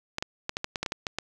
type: clicks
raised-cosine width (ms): 0.2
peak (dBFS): -12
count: 11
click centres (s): 0.184 / 0.225 / 0.494 / 0.569 / 0.644 / 0.758 / 0.83 / 0.862 / 0.921 / 1.068 / 1.186
effects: none